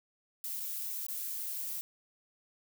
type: noise with dropouts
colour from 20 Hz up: violet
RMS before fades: -38 dBFS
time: 0.44-1.81 s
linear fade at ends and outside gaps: 0 ms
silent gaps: 0.597-0.602 / 1.066-1.085 s
effects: none